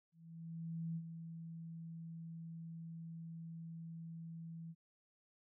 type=tone with ADSR envelope; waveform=sine; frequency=164.81 Hz; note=E3; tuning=in tune; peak=-38 dBFS; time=0.12-4.75 s; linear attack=840 ms; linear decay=58 ms; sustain=-8 dB; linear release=46 ms; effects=none